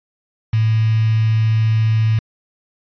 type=tone with quantisation; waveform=sine; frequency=110.7 Hz; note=A2; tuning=11 cents sharp; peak=-12 dBFS; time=0.53-2.19 s; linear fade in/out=5 ms; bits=5; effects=resampled to 11025 Hz